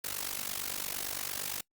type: noise with amplitude modulation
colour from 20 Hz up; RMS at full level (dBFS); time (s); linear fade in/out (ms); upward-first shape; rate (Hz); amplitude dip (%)
white; -33; 0.04-1.61; 5; sine; 48.8; 85
effects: noise-tail reverb RT60 0.1 s tail -23 dB re dry + Opus 48 kbps